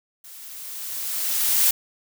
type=noise with level ramp; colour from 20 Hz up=blue; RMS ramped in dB=-43 to -17 dBFS; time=0.24-1.71 s; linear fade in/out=5 ms; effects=none